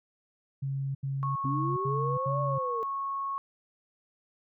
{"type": "tone bursts", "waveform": "sine", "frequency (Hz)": 136.7, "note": "C#3", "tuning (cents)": -24, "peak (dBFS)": -29, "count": 5, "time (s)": [0.62, 2.586], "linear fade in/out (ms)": 10, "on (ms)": 330, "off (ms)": 79}
{"type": "tone", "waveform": "sine", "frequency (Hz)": 1100, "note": "C#6", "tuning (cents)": -14, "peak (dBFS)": -30, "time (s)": [1.23, 3.38], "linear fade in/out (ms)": 0}
{"type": "linear two-way sweep", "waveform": "sine", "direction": "up then down", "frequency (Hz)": [261.6, 587.3, 444.5], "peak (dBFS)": -32, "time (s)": [1.45, 2.83], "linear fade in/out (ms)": 0, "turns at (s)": 2.41}
{"effects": []}